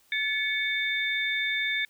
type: tone cluster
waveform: sine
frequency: 1732 / 2227 / 3594 Hz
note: A6 / C#7 / A7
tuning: -28 / +7 / +36 cents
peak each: -30 / -28 / -32 dBFS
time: 0.12-1.85 s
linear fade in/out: 2 ms
effects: white hiss -63 dBFS RMS until 1.89 s